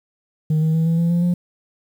sine tone with pitch steps, 155.4 / 158.67 / 162 / 165.4 / 168.88 / 172.43 / 176.05 Hz, D#3 / D#3 / E3 / E3 / E3 / F3 / F3, -2 / +34 / -30 / +6 / +42 / -22 / +14 cents, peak -12 dBFS, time 0.5-1.34 s, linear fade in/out 5 ms, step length 120 ms, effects tanh soft clip ceiling -14 dBFS + 8-bit

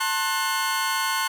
sawtooth chord, F# diminished, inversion first, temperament just, 888 / 1065.6 / 1480 Hz, A5 / C6 / F#6, +16 / +31 / 0 cents, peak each -25 / -22 / -24 dBFS, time 0-1.28 s, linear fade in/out 10 ms, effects none

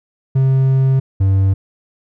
triangle tone pair in turn, 133.1 / 96.67 Hz, C3 / G2, +30 / -24 cents, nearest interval tritone, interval 554 cents, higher first, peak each -8 dBFS, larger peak neither, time 0.35-1 / 1.2-1.54 s, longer first, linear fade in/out 10 ms, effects none

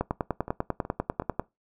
two click trains, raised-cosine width 1 ms, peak -22 / -12 dBFS, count 4 / 15, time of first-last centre 0.11-1.221 / 0.01-1.396 s, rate 2.7 / 10.1 Hz, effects noise-tail reverb RT60 0.2 s tail -21 dB re dry

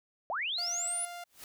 sine linear sweep, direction up, 574 to 10230 Hz, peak -31 dBFS, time 0.3-1.05 s, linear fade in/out 0 ms
sawtooth tone, 698.5 Hz, F5, in tune, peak -37 dBFS, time 0.58-1.24 s, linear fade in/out 5 ms
white noise with exponential growth, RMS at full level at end -44 dBFS, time 1.24-1.44 s, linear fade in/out 1 ms, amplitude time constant 42 ms
effects none

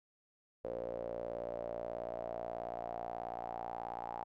sawtooth tone with band-pass filter sweep, 58.4 Hz, A#1, 4 cents sharp, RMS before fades -42 dBFS, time 0.64-4.24 s, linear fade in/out 5 ms, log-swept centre 520 to 830 Hz, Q 7.5, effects none

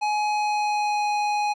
square tone with pitch glide, 841 to 832.8 Hz, G#5 to G#5, +22 to +5 cents, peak -22 dBFS, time 0.01-1.54 s, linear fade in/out 20 ms, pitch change -17 cents, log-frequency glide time 0.31-1.08 s, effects low-pass 5000 Hz 12 dB/octave

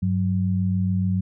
sine tone pair together, 98 / 185 Hz, G2 / F#3, 0 / 0 cents, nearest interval major seventh, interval 1100 cents, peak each -22 / -22 dBFS, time 0.02-1.21 s, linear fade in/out 10 ms, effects none

